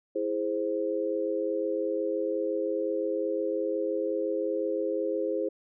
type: chord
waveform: sine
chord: E augmented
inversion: none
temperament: equal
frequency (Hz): 329.6 / 415.3 / 523.3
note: E4 / G#4 / B#4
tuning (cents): 0 / 0 / 0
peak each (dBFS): -32 / -31 / -30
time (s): 0.15-5.49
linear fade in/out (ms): 10
effects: none